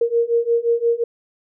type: beating tone pair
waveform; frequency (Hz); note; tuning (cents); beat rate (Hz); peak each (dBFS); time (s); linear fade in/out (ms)
sine; 464.4 / 470.1; A#4 / A#4; -7 / +15; 5.7; -19 / -18; 0.01-1.04; 5
effects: none